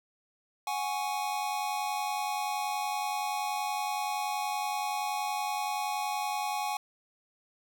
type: chord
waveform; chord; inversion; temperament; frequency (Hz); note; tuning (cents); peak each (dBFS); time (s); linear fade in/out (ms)
square; F# suspended second; none; equal; 740 / 830.6 / 1108.7; F#5 / G#5 / C#6; 0 / 0 / 0; -37 / -33 / -39; 0.67-6.77; 2
effects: none